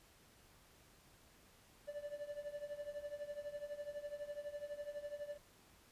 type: tone with tremolo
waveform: triangle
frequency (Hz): 584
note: D5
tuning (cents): -10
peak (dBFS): -38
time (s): 1.87-5.38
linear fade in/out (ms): 20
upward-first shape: triangle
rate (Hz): 12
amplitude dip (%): 90
effects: pink hiss -66 dBFS RMS until 5.91 s + resampled to 32000 Hz